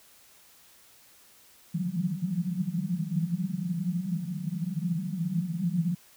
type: band-pass noise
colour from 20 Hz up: white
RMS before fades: -30 dBFS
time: 1.74-5.95 s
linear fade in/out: 10 ms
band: 160 to 190 Hz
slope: 96 dB/octave
effects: white hiss -57 dBFS RMS until 6.16 s